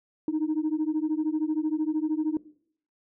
sine beating tone pair, 304.1 / 317.1 Hz, D#4 / D#4, -40 / +33 cents, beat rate 13 Hz, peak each -26 dBFS, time 0.28-2.37 s, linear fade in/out 2 ms, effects noise-tail reverb RT60 0.6 s tail -18 dB re dry + tanh soft clip ceiling -20 dBFS

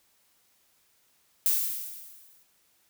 violet noise with exponential decay, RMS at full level -22 dBFS, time 1.46-2.43 s, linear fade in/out 0 ms, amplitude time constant 210 ms, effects white hiss -67 dBFS RMS until 2.89 s

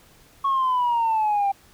sine exponential sweep, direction down, 1108.7 to 784 Hz, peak -17 dBFS, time 0.44-1.52 s, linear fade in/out 10 ms, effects tanh soft clip ceiling -16 dBFS + pink hiss -54 dBFS RMS until 1.73 s

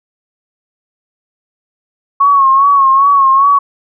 sine tone with vibrato, 1100 Hz, C#6, 14 cents flat, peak -5 dBFS, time 2.2-3.59 s, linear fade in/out 10 ms, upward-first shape sine, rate 2.5 Hz, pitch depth 56 cents each way, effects none

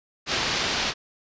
white low-pass noise, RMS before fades -26 dBFS, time 0.26-0.94 s, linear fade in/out 50 ms, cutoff 5200 Hz, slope 24 dB/octave, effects resampled to 16000 Hz

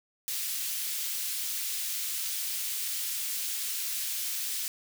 white high-pass noise, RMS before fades -33 dBFS, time 0.28-4.68 s, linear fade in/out 0 ms, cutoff 2600 Hz, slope 12 dB/octave, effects none

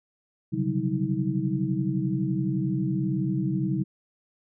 sine tone cluster, 131.8 / 143.4 / 181.9 / 193.7 / 318.1 Hz, C3 / D3 / F#3 / G3 / D#4, +13 / -41 / -29 / -20 / +38 cents, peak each -30 dBFS, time 0.52-3.84 s, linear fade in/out 20 ms, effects none

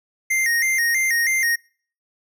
square tone with vibrato, 1975.5 Hz, B6, in tune, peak -18 dBFS, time 0.3-1.56 s, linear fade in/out 10 ms, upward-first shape square, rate 3.1 Hz, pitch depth 100 cents each way, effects noise-tail reverb RT60 0.5 s tail -26 dB re dry

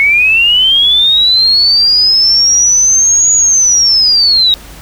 sine linear two-way sweep, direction up then down, 2180 to 6810 to 3780 Hz, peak -5 dBFS, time 0-4.54 s, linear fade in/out 0 ms, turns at 3.34 s, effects added 50 Hz sine -35 dBFS peak until 4.81 s + pink hiss -34 dBFS RMS until 4.81 s

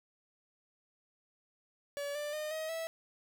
45% pulse tone with pitch steps, 571 / 590.5 / 610.6 / 631.4 / 652.9 Hz, D5 / D5 / D#5 / D#5 / E5, -49 / +9 / -33 / +25 / -17 cents, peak -36 dBFS, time 1.97-2.87 s, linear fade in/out 0 ms, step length 180 ms, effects none

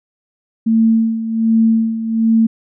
sine tone with tremolo, 224.8 Hz, A3, 37 cents sharp, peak -8 dBFS, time 0.66-2.47 s, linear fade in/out 10 ms, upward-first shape sine, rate 1.3 Hz, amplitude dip 70%, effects none

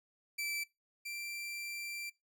sawtooth tone pair in turn, 2326 / 2354 Hz, D7 / D7, -17 / +3 cents, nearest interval unison, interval 20 cents, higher second, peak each -32 / -37 dBFS, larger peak first, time 0.38-0.64 / 1.05-2.1 s, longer second, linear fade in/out 10 ms, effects noise-tail reverb RT60 0.2 s tail -21 dB re dry

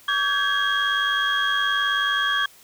sine tone cluster, 1142 / 1574 / 1673 / 3276 Hz, D6 / G6 / G#6 / G#7, -49 / +7 / +12 / -24 cents, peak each -24 dBFS, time 0.08-2.46 s, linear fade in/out 5 ms, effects tanh soft clip ceiling -13 dBFS + white hiss -51 dBFS RMS until 2.63 s

